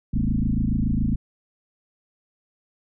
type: tone with frequency modulation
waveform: sine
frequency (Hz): 130.81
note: C3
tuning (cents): 0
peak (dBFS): -19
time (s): 0.13-1.16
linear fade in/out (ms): 10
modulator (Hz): 27.1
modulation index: 4.5
effects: none